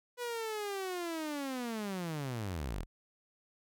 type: linear sweep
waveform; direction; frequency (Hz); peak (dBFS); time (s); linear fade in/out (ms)
sawtooth; down; 493.2 to 32.05; -32; 0.17-2.86; 50
effects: none